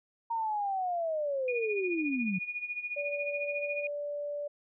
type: linear sweep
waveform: sine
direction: down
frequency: 932.3 to 174.61 Hz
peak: -29 dBFS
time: 0.3-2.39 s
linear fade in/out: 10 ms
type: tone with tremolo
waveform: sine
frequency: 2450 Hz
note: D#7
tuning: 27 cents flat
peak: -31 dBFS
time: 1.48-3.87 s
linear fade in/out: 2 ms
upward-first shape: sine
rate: 14 Hz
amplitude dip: 75%
type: tone with pitch glide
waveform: sine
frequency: 577 to 582.4 Hz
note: D5 to D5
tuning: -31 to -15 cents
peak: -33 dBFS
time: 2.96-4.48 s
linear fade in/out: 10 ms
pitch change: +16 cents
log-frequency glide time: 3.36-3.98 s
effects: none